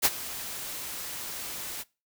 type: noise with ADSR envelope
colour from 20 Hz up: white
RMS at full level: -20 dBFS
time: 0.02-1.84 s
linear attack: 33 ms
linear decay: 39 ms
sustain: -17 dB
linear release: 28 ms
effects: noise-tail reverb RT60 0.3 s tail -23 dB re dry